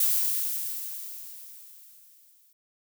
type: noise with exponential decay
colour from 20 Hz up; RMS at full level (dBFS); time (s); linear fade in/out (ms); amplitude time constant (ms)
violet; -22; 0-2.53; 5; 550
effects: none